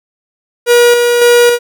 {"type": "tone with tremolo", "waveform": "45% pulse", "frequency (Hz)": 479.9, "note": "B4", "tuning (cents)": -50, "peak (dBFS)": -4, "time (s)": [0.66, 1.59], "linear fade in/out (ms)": 50, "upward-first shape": "square", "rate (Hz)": 1.8, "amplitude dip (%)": 35, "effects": []}